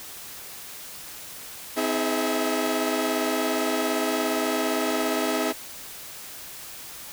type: tone cluster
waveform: sawtooth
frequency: 257.5 / 317.3 / 418.1 / 652 Hz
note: C4 / D#4 / G#4 / E5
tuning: -28 / +34 / +12 / -19 cents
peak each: -25 dBFS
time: 1.76-5.53 s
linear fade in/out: 20 ms
effects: white hiss -40 dBFS RMS until 7.12 s